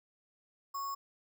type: tone with sample-and-hold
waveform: sine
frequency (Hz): 1108.7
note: C#6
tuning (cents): 0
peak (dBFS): -35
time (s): 0.74-0.95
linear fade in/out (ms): 10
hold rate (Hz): 6300
effects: none